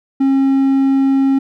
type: tone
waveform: triangle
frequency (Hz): 270.6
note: C#4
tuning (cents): -42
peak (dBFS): -8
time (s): 0.2-1.39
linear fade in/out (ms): 10
effects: none